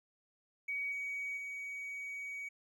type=tone with level steps; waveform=triangle; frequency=2258 Hz; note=C#7; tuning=31 cents sharp; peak=-31 / -34 / -38 dBFS; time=0.68-2.49 s; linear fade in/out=10 ms; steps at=0.92 / 1.37 s; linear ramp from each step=2 ms; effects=tanh soft clip ceiling -33 dBFS